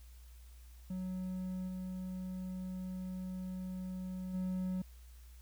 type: tone with level steps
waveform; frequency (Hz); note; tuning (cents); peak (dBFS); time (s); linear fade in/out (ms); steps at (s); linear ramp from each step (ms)
triangle; 185; F#3; 0; -35 / -37 / -32; 0.9-4.82; 5; 1.67 / 4.33; 20
effects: added 60 Hz sine -52 dBFS peak until 5.41 s + white hiss -66 dBFS RMS until 5.41 s